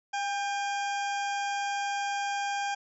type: harmonic tone with a mistuned harmonic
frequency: 806 Hz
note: G5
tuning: 48 cents sharp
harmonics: 1 / 2 / 3 / 4 / 6 / 7 / 8 / 9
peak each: -30 / -36 / -40 / -42 / -46 / -47 / -48 / -49 dBFS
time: 0.13-2.75 s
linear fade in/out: 10 ms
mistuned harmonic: 2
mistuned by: -35 cents
effects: none